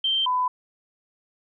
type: tone pair in turn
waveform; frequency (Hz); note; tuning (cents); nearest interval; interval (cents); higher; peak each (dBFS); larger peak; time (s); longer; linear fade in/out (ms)
sine; 3136 / 1002.1; G7 / B5; 0 / +25; octave + minor sixth; 1975; first; -20; neither; 0.04-0.26 / 0.26-0.48; neither; 5
effects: none